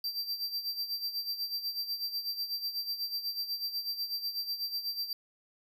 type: tone with tremolo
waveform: square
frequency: 4699 Hz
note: D8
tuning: in tune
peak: -31 dBFS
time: 0.04-5.13 s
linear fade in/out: 2 ms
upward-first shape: sine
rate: 8.1 Hz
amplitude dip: 70%
effects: none